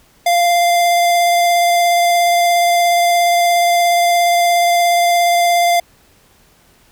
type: tone with vibrato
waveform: square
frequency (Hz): 695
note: F5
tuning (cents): -9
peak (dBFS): -11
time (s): 0.26-5.8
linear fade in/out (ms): 5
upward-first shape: sine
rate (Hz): 17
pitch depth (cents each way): 10
effects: pink hiss -51 dBFS RMS until 6.91 s